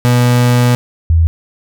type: tone pair in turn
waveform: 35% pulse / sine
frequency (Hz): 122.4 / 81.87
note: B2 / E2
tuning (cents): -15 / -11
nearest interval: perfect fifth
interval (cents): 696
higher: first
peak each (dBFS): -6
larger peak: neither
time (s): 0.05-0.75 / 1.1-1.27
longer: first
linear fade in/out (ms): 0
effects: none